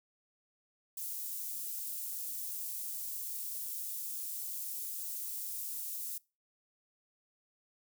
white high-pass noise, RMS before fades -40 dBFS, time 0.97-6.18 s, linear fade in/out 5 ms, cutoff 9300 Hz, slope 12 dB/octave, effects noise-tail reverb RT60 0.3 s tail -24 dB re dry

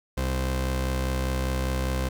sawtooth tone pair together, 65 / 260 Hz, C2 / C4, -11 / -11 cents, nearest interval 2 octaves, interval 2400 cents, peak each -21 / -27 dBFS, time 0.17-2.09 s, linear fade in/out 10 ms, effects none

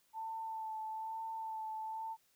sine tone with vibrato, 885 Hz, A5, 10 cents sharp, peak -39 dBFS, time 0.13-2.17 s, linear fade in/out 50 ms, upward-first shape sine, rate 1.1 Hz, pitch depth 20 cents each way, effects white hiss -73 dBFS RMS until 2.35 s

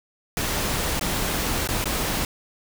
pink noise with dropouts, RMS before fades -25 dBFS, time 0.37-2.25 s, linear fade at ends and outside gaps 1 ms, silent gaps 0.995-1.011 / 1.674-1.688 / 1.842-1.856 s, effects none

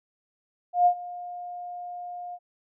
sine tone with ADSR envelope, 710 Hz, F5, 28 cents sharp, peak -14 dBFS, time 0.73-2.39 s, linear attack 130 ms, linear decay 80 ms, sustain -20 dB, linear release 51 ms, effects none

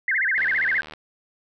sine tone with vibrato, 1815 Hz, A#6, 47 cents flat, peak -19 dBFS, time 0.08-0.81 s, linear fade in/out 2 ms, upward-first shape sine, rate 15 Hz, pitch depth 290 cents each way
click train, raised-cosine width 0.3 ms, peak -22 dBFS, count 44, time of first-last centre 0.38-0.936 s, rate 77.3 Hz
effects none

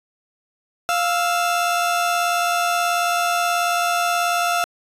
30% pulse tone pair together, 698.5 / 1318.5 Hz, F5 / E6, 0 / 0 cents, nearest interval major seventh, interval 1100 cents, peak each -17 / -20 dBFS, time 0.89-4.64 s, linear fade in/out 0 ms, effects resampled to 32000 Hz

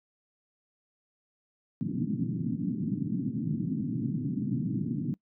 white band-pass noise, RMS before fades -31 dBFS, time 1.81-5.14 s, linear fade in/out 0 ms, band 120 to 280 Hz, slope 48 dB/octave, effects noise-tail reverb RT60 0.1 s tail -24 dB re dry

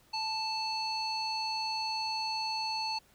square tone with low-pass filter, 880 Hz, A5, in tune, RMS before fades -34 dBFS, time 0.13-2.99 s, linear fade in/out 10 ms, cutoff 4600 Hz, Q 5.8, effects pink hiss -64 dBFS RMS until 3.14 s

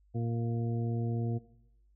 harmonic tone, 116.54 Hz, A#2, in tune, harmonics 1 / 2 / 3 / 4 / 6, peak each -31 / -37 / -41 / -43 / -47 dBFS, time 0.14-1.39 s, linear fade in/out 20 ms, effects noise-tail reverb RT60 0.8 s tail -18 dB re dry + added 50 Hz sine -62 dBFS peak until 1.95 s

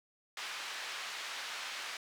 pink band-pass noise, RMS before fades -42 dBFS, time 0.37-1.97 s, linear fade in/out 2 ms, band 1300 to 4900 Hz, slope 12 dB/octave, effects none

